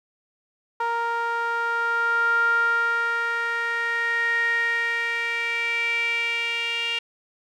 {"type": "tone with band-pass filter sweep", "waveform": "sawtooth", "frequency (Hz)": 466.2, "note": "A#4", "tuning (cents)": 0, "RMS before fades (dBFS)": -24, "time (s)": [0.8, 6.99], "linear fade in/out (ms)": 5, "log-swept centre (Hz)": [1100, 2700], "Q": 7.8, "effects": []}